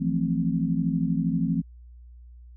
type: chord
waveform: sine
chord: F major seventh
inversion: third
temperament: equal with one note detuned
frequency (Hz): 164.81 / 177.36 / 220 / 261.6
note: E3 / F3 / A3 / C4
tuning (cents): 0 / +27 / 0 / 0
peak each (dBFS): -26 / -28 / -29 / -28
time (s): 0-1.62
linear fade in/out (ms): 20
effects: added 60 Hz sine -44 dBFS peak until 2.56 s